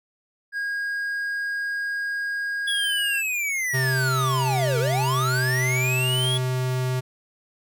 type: tone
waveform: triangle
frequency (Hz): 1634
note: G#6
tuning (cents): -29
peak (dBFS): -23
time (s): 0.52-3.23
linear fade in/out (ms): 50
type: linear two-way sweep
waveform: square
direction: down then up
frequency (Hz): 3391 to 440 to 3391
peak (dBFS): -24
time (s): 2.67-6.38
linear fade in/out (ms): 10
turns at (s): 4.79
type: tone with pitch glide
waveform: square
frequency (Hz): 130.81 to 128.04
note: C3 to C3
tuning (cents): 0 to -37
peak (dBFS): -23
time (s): 3.73-7.01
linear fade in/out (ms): 20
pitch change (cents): -37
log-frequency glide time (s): 5.11-5.3
effects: none